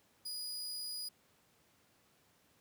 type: tone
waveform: sawtooth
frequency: 4919 Hz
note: D#8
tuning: 21 cents flat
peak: -37 dBFS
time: 0.25-1.09 s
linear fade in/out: 10 ms
effects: pink hiss -70 dBFS RMS until 2.6 s + high-pass 100 Hz 12 dB/octave